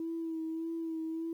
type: tone with vibrato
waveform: sine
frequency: 325.9 Hz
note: E4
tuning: 20 cents flat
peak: -33 dBFS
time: 0-1.33 s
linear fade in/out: 2 ms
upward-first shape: sine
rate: 1.7 Hz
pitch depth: 27 cents each way
effects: tanh soft clip ceiling -29 dBFS + 11-bit